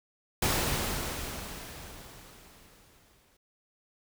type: noise with exponential decay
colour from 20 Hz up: pink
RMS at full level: -26 dBFS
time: 0.42-3.37 s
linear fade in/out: 5 ms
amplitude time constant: 640 ms
effects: none